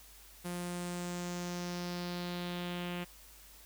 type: tone with low-pass filter sweep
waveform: sawtooth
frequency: 176.3 Hz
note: F3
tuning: 17 cents sharp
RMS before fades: -39 dBFS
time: 0.44-3.05 s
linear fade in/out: 20 ms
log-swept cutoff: 11000 to 2800 Hz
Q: 2.9
effects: added 50 Hz sine -59 dBFS peak until 3.65 s + white hiss -57 dBFS RMS until 3.65 s